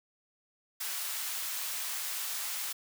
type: high-pass noise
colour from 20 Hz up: white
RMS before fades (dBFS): -36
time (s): 0.8-2.73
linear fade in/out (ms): 10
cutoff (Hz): 950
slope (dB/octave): 12
effects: none